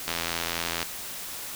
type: click train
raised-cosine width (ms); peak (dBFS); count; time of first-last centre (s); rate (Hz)
0.2; -10; 64; 0.08-0.828; 84.2
effects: white hiss -37 dBFS RMS until 1.55 s

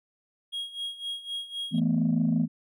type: tone with tremolo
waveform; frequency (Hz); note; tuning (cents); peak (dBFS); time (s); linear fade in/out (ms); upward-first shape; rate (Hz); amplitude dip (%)
triangle; 3282; G#7; -21; -28; 0.52-1.8; 20; sine; 3.9; 80
type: chord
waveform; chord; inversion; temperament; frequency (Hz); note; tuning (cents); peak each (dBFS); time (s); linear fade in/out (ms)
sine; E suspended fourth; none; equal with one note detuned; 164.81 / 220 / 245.9; E3 / A3 / B3; 0 / 0 / -7; -25; 1.71-2.48; 50
effects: tanh soft clip ceiling -16 dBFS

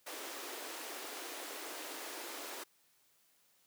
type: high-pass noise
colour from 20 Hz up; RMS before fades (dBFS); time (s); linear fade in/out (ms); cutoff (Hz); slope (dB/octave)
pink; -45; 0.06-2.64; 10; 290; 48
effects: white hiss -71 dBFS RMS until 3.66 s + high-pass 100 Hz 12 dB/octave

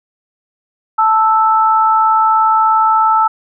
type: tone pair together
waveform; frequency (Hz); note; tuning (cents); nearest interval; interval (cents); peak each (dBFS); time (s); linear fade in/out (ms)
sine; 880.1 / 1317; A5 / E6; 0 / -2; perfect fifth; 698; -11; 0.98-3.28; 10
effects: none

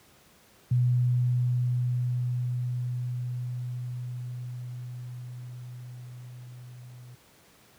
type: tone with level ramp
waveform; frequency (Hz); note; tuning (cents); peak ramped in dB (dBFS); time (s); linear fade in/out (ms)
sine; 123.5; B2; 0; -19 to -43; 0.71-7.15; 5
effects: pink hiss -58 dBFS RMS until 7.78 s + high-pass 80 Hz 12 dB/octave

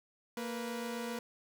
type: tone pair together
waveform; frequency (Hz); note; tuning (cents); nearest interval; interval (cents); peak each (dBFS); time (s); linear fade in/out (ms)
sawtooth; 231.2 / 489.9; A#3 / B4; -14 / -14; octave + minor second; 1300; -35 / -37; 0.37-1.19; 2
effects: none

